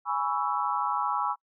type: chord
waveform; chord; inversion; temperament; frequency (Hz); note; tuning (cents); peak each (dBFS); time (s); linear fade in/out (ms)
sine; C# minor seventh; second; equal with one note detuned; 830.6 / 987.8 / 1120.3 / 1318.5; G#5 / B5 / C#6 / E6; 0 / 0 / +18 / 0; -31; 0.05-1.36; 50
effects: noise-tail reverb RT60 0.1 s tail -25 dB re dry